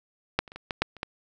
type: clicks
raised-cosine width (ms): 0.3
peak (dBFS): -6 / -29 / -28 / -23 / -13 / -6 / -29 / -14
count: 8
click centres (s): 0.39 / 0.478 / 0.519 / 0.56 / 0.708 / 0.82 / 0.967 / 1.031
effects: none